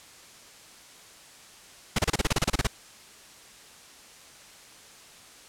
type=noise bursts; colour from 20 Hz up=pink; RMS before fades=-23 dBFS; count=13; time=1.96-2.671 s; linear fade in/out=5 ms; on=27 ms; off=30 ms; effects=white hiss -50 dBFS RMS until 5.48 s + low-pass 9000 Hz 12 dB/octave